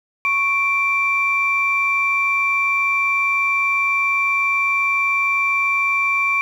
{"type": "tone pair together", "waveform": "sine", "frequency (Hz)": [1105.4, 2349], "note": ["C#6", "D7"], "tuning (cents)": [-5, 0], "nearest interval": "octave + minor second", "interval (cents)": 1305, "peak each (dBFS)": [-21, -16], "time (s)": [0.25, 6.41], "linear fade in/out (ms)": 0, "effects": ["tanh soft clip ceiling -8 dBFS", "8-bit"]}